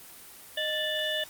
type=harmonic tone with a mistuned harmonic; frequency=587.3 Hz; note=D5; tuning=in tune; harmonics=1 / 3 / 5 / 6; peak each=-33 / -33 / -33 / -33 dBFS; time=0.57-1.24 s; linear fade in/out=5 ms; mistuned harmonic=1; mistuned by=+87 cents; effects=white hiss -48 dBFS RMS until 1.29 s + Opus 24 kbps